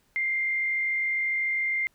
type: tone with frequency modulation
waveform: sine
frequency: 2100 Hz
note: C7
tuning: 6 cents sharp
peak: -24 dBFS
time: 0.16-1.87 s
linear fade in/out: 0 ms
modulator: 47.2 Hz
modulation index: 0.53
effects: pink hiss -67 dBFS RMS until 1.94 s